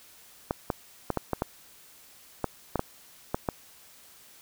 clicks, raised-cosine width 1 ms, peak -12 dBFS, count 11, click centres 0.509 / 0.702 / 1.103 / 1.173 / 1.333 / 1.421 / 2.443 / 2.757 / 2.794 / 3.345 / 3.488 s, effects white hiss -54 dBFS RMS until 4.41 s

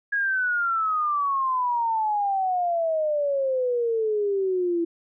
sine exponential sweep, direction down, 1661.2 to 333.2 Hz, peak -21 dBFS, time 0.12-4.85 s, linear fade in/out 10 ms, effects none

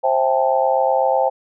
sine chord, A minor seventh, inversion first, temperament just, 528 / 660 / 792 / 880 Hz, C5 / E5 / G5 / A5, +16 / +2 / +18 / 0 cents, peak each -18 / -21 / -19 / -22 dBFS, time 0.03-1.3 s, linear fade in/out 20 ms, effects none

